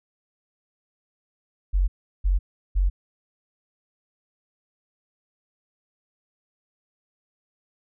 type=tone bursts; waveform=sine; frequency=46.25 Hz; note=F#1; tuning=in tune; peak=-17 dBFS; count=3; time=1.73-2.9 s; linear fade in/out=20 ms; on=150 ms; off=360 ms; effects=none